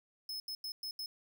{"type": "tone bursts at uneven times", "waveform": "45% pulse", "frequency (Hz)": 5190, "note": "E8", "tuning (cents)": -28, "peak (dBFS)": -39, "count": 5, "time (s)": [[0.29, 0.4], [0.48, 0.55], [0.64, 0.72], [0.83, 0.91], [0.99, 1.06]], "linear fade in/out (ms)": 2, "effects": []}